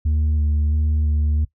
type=tone with vibrato; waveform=sine; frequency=75.7 Hz; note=D#2; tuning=47 cents flat; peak=-13 dBFS; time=0.05-1.45 s; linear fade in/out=10 ms; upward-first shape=square; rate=1.5 Hz; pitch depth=17 cents each way; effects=noise-tail reverb RT60 0.1 s tail -20 dB re dry + tanh soft clip ceiling -15 dBFS